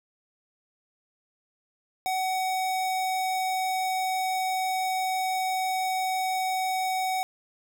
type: tone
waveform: square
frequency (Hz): 751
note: F#5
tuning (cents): +26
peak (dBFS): -26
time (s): 2.06-7.23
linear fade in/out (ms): 0
effects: none

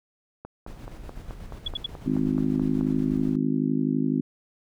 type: click train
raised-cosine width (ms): 1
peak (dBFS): -24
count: 12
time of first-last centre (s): 0.45-2.811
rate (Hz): 4.66
type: noise with tremolo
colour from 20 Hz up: brown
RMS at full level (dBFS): -38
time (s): 0.67-3.36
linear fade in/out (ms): 5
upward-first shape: square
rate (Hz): 8.2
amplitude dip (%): 35
type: tone bursts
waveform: sine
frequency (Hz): 3383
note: G#7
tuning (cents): +31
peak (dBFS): -25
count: 3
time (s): 1.66-1.862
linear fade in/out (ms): 5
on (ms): 20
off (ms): 71
type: harmonic tone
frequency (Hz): 51.91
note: G#1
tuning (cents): 0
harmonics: 3 / 4 / 5 / 6 / 7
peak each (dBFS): -29 / -29 / -24 / -31 / -35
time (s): 2.06-4.21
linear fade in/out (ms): 5
effects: none

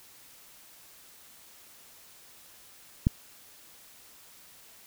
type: click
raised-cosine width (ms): 5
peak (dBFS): -9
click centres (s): 3.069
effects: white hiss -54 dBFS RMS until 4.86 s

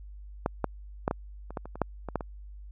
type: clicks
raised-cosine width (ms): 1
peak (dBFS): -12 / -12 / -11 / -14 / -27 / -18 / -27 / -26 / -10 / -21 / -13 / -22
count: 12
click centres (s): 0.461 / 0.643 / 1.079 / 1.111 / 1.506 / 1.572 / 1.656 / 1.756 / 1.817 / 2.087 / 2.157 / 2.208
effects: added 50 Hz sine -42 dBFS peak until 2.71 s

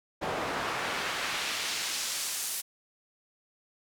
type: noise with band-pass filter sweep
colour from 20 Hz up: pink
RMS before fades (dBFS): -33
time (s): 0.21-2.62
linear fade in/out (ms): 20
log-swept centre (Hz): 690 to 11000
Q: 0.73
effects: none

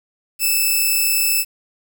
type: tone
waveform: 5% pulse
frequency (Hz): 2628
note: E7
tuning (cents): -6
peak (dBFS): -6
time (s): 0.39-1.45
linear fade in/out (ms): 50
effects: 7-bit

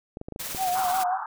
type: clicks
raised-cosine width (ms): 2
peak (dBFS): -22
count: 6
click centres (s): 0.171 / 0.214 / 0.285 / 0.323 / 0.361 / 0.548
type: noise with tremolo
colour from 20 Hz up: white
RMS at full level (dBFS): -32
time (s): 0.39-1.04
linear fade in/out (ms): 10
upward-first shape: triangle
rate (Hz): 18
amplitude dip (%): 40
type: tone with vibrato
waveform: sine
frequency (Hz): 740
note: F#5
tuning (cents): 0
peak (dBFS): -23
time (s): 0.57-1.19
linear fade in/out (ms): 50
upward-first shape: sine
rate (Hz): 5.5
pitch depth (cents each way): 58
type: band-pass noise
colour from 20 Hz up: pink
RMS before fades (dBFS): -33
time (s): 0.75-1.26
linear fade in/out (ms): 2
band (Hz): 750 to 1500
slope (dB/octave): 96
effects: none

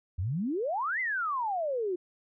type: exponential two-way sweep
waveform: sine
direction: up then down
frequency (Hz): 80.1 to 2093 to 345.7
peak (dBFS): -28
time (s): 0.18-1.96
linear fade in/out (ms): 10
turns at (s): 1
effects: none

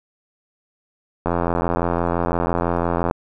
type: click train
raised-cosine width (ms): 1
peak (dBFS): -6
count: 160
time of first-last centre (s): 1.26-3.111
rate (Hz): 85.9
effects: none

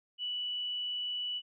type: tone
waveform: sine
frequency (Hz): 2958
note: F#7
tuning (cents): -1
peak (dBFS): -33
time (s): 0.18-1.42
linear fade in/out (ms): 50
effects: none

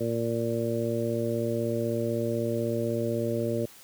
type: harmonic tone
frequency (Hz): 116.1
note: A#2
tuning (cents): -7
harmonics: 1 / 2 / 3 / 4 / 5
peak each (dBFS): -32 / -32 / -32 / -32 / -32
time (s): 0-3.66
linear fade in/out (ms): 10
effects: white hiss -51 dBFS RMS until 3.83 s + high-pass 60 Hz 12 dB/octave

